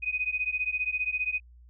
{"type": "beating tone pair", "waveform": "sine", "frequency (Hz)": [2491, 2506], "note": ["D#7", "D#7"], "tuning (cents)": [1, 12], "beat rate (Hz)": 15, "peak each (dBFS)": -30, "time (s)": [0.02, 1.4], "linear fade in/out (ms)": 20, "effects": ["added 60 Hz sine -50 dBFS peak until 1.69 s"]}